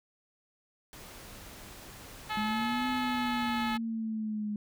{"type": "noise", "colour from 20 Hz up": "pink", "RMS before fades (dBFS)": -48, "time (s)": [0.93, 3.77], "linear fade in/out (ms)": 0}
{"type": "harmonic tone", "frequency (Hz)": 430, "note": "A4", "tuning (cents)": -40, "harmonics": [2, 3, 4, 5, 6, 7, 8, 9, 10], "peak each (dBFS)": [-34, -38, -40, -42, -44, -45, -46, -47, -48], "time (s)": [2.29, 3.78], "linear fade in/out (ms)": 20}
{"type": "linear two-way sweep", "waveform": "sine", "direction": "up then down", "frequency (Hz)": [207.7, 254.5, 207.7], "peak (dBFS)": -31, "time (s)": [2.37, 4.56], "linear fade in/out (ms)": 2, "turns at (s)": 2.88}
{"effects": []}